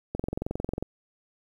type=click train; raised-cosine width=2 ms; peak=-16 dBFS; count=16; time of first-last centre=0.15-0.826 s; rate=22.2 Hz; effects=9-bit